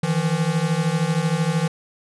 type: beating tone pair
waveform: square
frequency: 155.56 / 168.56 Hz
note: D#3 / E3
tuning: 0 / +39 cents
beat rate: 13 Hz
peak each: -23 / -22 dBFS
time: 0.03-1.68 s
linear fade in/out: 5 ms
effects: resampled to 24000 Hz